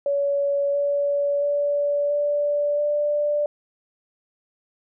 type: tone with pitch steps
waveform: sine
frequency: 565 / 570.9 / 576.9 / 582.9 / 589 Hz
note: C#5 / D5 / D5 / D5 / D5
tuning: +33 / -49 / -31 / -13 / +5 cents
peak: -19 dBFS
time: 0.06-3.46 s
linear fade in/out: 2 ms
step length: 680 ms
effects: none